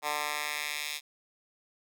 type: tone with high-pass filter sweep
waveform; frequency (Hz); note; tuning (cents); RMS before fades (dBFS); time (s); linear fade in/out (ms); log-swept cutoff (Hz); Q
10% pulse; 148.8; D3; +23; -34; 0.02-1.01; 50; 920 to 3100; 1.3
effects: none